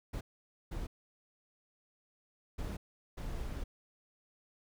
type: noise bursts at uneven times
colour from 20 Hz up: brown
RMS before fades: -39 dBFS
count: 4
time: 0.13-0.21 / 0.71-0.87 / 2.58-2.77 / 3.17-3.64 s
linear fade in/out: 10 ms
effects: none